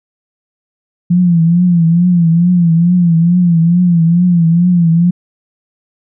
sine tone with vibrato, 171.8 Hz, F3, 28 cents flat, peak -6 dBFS, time 1.1-5.11 s, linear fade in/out 10 ms, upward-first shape triangle, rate 2.3 Hz, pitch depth 99 cents each way, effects none

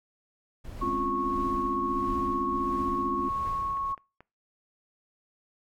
brown noise with tremolo, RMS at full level -37 dBFS, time 0.64-3.93 s, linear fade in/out 10 ms, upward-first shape triangle, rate 1.5 Hz, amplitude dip 70%
sine tone, 1100 Hz, C#6, 14 cents flat, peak -28 dBFS, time 0.81-3.95 s, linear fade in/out 10 ms
sine chord, Db major seventh, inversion second, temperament equal, 207.7 / 261.6 / 277.2 / 349.2 Hz, Ab3 / C4 / Db4 / F4, 0 / 0 / 0 / 0 cents, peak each -38 / -35 / -36 / -33 dBFS, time 0.82-3.29 s, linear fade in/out 5 ms
clicks, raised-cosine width 0.5 ms, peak -34 dBFS, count 3, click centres 3.771 / 3.978 / 4.206 s
effects noise-tail reverb RT60 0.3 s tail -23 dB re dry + AAC 64 kbps

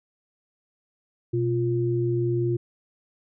sine tone pair together, 123.47 / 349.2 Hz, B2 / F4, 0 / 0 cents, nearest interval octave + tritone, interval 1800 cents, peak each -24 dBFS, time 1.33-2.57 s, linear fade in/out 10 ms, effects none

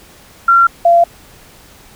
sine tone pair in turn, 1371 / 685.5 Hz, F6 / F5, -32 / -32 cents, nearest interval octave, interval 1200 cents, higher first, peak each -5 dBFS, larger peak neither, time 0.48-0.67 / 0.85-1.04 s, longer neither, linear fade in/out 5 ms, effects pink hiss -42 dBFS RMS until 1.95 s

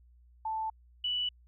sine tone pair in turn, 880 / 2960 Hz, A5 / F#7, 0 / 0 cents, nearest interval octave + major sixth, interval 2100 cents, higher second, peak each -31 / -29 dBFS, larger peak second, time 0.45-0.7 / 1.04-1.29 s, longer neither, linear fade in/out 5 ms, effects added 60 Hz sine -57 dBFS peak until 1.47 s

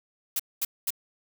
blue noise bursts, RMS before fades -27 dBFS, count 3, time 0.36-0.905 s, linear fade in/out 5 ms, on 35 ms, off 220 ms, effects none

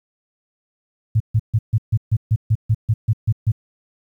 sine tone bursts, 110 Hz, A2, in tune, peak -12 dBFS, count 13, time 1.15-3.519 s, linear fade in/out 10 ms, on 53 ms, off 140 ms, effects 9-bit

